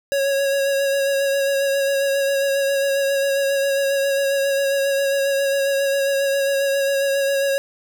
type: tone with vibrato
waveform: square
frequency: 552 Hz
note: C#5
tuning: 7 cents flat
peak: -18 dBFS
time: 0.12-7.58 s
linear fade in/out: 0 ms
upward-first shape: sine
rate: 7.4 Hz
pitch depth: 20 cents each way
effects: none